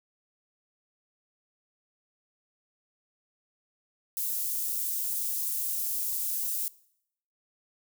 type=high-pass noise; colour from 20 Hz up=white; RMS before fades=-31 dBFS; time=4.17-6.68 s; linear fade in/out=0 ms; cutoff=10000 Hz; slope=12 dB/octave; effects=noise-tail reverb RT60 0.7 s tail -21 dB re dry